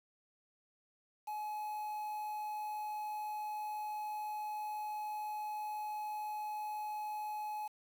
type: tone with quantisation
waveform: triangle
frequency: 847 Hz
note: G#5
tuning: 34 cents sharp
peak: -36 dBFS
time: 1.27-7.68 s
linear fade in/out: 10 ms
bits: 9
effects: none